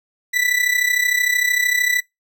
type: tone with amplitude modulation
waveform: 40% pulse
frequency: 1975.5 Hz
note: B6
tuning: in tune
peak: -12 dBFS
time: 0.33-2.01 s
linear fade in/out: 20 ms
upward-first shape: sine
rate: 33.2 Hz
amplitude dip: 70%
effects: noise-tail reverb RT60 0.2 s tail -25 dB re dry